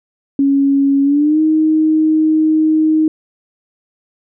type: tone with pitch glide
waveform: sine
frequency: 277.2 to 312.9 Hz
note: C#4 to D#4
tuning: 0 to +10 cents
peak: -9 dBFS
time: 0.39-3.08 s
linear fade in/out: 2 ms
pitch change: +210 cents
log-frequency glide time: 1.03-1.4 s
effects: none